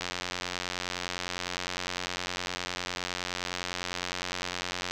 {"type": "click train", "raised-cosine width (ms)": 0.2, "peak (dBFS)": -14, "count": 441, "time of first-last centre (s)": [0.01, 4.91], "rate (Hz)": 89.8, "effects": []}